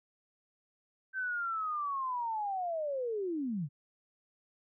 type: linear sweep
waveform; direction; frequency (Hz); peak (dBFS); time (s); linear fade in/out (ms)
sine; down; 1557 to 129.9; -32; 1.13-3.69; 50
effects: none